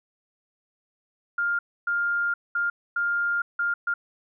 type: tone bursts at uneven times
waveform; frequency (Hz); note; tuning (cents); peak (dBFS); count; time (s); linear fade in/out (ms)
sine; 1404; F6; +9; -22; 6; 1.38-1.59 / 1.87-2.34 / 2.55-2.7 / 2.96-3.42 / 3.59-3.74 / 3.87-3.94; 5
effects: none